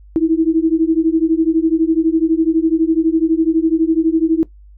sine beating tone pair, 318 / 330 Hz, D#4 / E4, +38 / +2 cents, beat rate 12 Hz, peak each -14 dBFS, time 0.16-4.43 s, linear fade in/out 0 ms, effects noise-tail reverb RT60 0.1 s tail -17 dB re dry + added 50 Hz sine -39 dBFS peak until 4.77 s

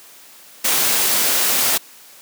white noise, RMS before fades -17 dBFS, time 0.64-1.78 s, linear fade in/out 10 ms, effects white hiss -44 dBFS RMS until 2.21 s + high-pass 200 Hz 12 dB/octave

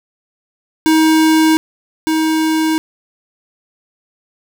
square tone pair in turn, 316.8 / 316.8 Hz, D#4 / D#4, +31 / +31 cents, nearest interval unison, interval 0 cents, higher neither, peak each -9 / -13 dBFS, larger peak first, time 0.86-1.57 / 2.07-2.78 s, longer neither, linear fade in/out 0 ms, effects none

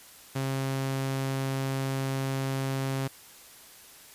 sawtooth tone, 134.5 Hz, C3, 48 cents sharp, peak -24 dBFS, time 0.35-3.08 s, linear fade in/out 10 ms, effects white hiss -51 dBFS RMS until 4.14 s + resampled to 32000 Hz

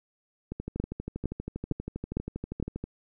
two click trains, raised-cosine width 3 ms, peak -21 / -15 dBFS, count 30 / 5, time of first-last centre 0.52-2.84 / 0.8-2.626 s, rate 12.5 / 2.19 Hz, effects none

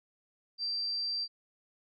sine tone, 4699 Hz, D8, in tune, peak -31 dBFS, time 0.58-1.28 s, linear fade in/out 50 ms, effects none

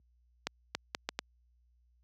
accelerating click train, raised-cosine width 0.2 ms, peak -15 dBFS, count 5, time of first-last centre 0.47-1.19 s, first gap 280 ms, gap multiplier 0.71, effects added 60 Hz sine -50 dBFS peak until 2.03 s + high-pass 150 Hz 12 dB/octave

